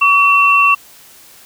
sine tone pair together, 1137.3 / 2705 Hz, C#6 / E7, +44 / +44 cents, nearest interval octave + minor third, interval 1500 cents, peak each -10 dBFS, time 0.01-0.75 s, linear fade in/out 10 ms, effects white hiss -42 dBFS RMS until 1.45 s

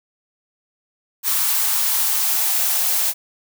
blue noise with high-pass filter sweep, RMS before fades -19 dBFS, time 1.23-3.14 s, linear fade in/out 50 ms, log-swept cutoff 1000 to 640 Hz, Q 2.6, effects none

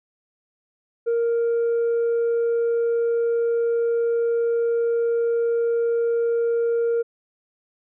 sine tone with tanh clipping, 466.2 Hz, A#4, in tune, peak -19 dBFS, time 1.06-7.03 s, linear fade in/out 20 ms, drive 1 dB, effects none

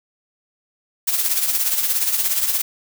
blue noise with tremolo, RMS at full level -17 dBFS, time 1.07-2.62 s, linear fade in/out 10 ms, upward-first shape triangle, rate 17 Hz, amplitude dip 65%, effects none

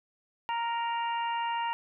harmonic tone, 466.2 Hz, A#4, in tune, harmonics 2 / 3 / 4 / 5 / 6, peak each -29 / -43 / -41 / -46 / -40 dBFS, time 0.49-1.73 s, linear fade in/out 0 ms, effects none

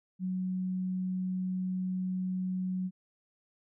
sine tone, 185 Hz, F#3, in tune, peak -30 dBFS, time 0.19-2.91 s, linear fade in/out 50 ms, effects none

